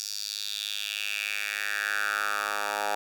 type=tone with high-pass filter sweep; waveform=10% pulse; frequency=103.3 Hz; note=G#2; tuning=9 cents flat; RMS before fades=-31 dBFS; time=0-2.95 s; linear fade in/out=0 ms; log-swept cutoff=5300 to 840 Hz; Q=3.8; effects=none